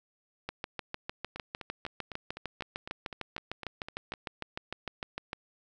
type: two click trains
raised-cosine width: 0.3 ms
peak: -19 / -24 dBFS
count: 33 / 12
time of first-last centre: 0.49-5.331 / 1.36-4.138 s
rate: 6.61 / 3.96 Hz
effects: none